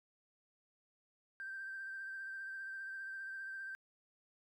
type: tone with vibrato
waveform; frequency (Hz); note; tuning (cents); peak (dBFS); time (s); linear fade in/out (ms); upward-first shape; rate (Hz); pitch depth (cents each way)
triangle; 1568; G6; 0; -39; 1.4-3.75; 0; triangle; 15; 29
effects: tanh soft clip ceiling -40 dBFS